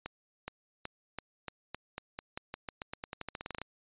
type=accelerating click train; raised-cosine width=0.3 ms; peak=-22 dBFS; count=24; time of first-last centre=0.06-3.616 s; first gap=420 ms; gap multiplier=0.89; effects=resampled to 8000 Hz

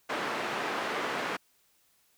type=band-pass noise; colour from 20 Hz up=white; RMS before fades=-33 dBFS; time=0.09-1.37 s; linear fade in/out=10 ms; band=250 to 1600 Hz; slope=12 dB/octave; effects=white hiss -68 dBFS RMS until 2.17 s

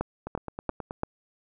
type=two click trains; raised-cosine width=1 ms; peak=-20 / -13 dBFS; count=7 / 4; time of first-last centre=0.27-0.909 / 0.01-1.034 s; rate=9.39 / 2.93 Hz; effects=none

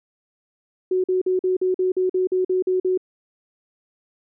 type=tone bursts; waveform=sine; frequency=370 Hz; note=F#4; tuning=in tune; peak=-17 dBFS; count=12; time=0.91-2.976 s; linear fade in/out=5 ms; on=130 ms; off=46 ms; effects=none

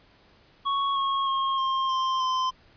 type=tone with pitch steps; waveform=square; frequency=1108.7 / 1093.4 / 1078.4 / 1063.5 / 1048.9 / 1034.5 Hz; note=C#6 / C#6 / C#6 / C6 / C6 / C6; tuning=0 / -24 / -48 / +28 / +4 / -20 cents; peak=-24 dBFS; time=0.65-2.51 s; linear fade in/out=20 ms; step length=310 ms; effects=pink hiss -58 dBFS RMS until 2.76 s + resampled to 11025 Hz

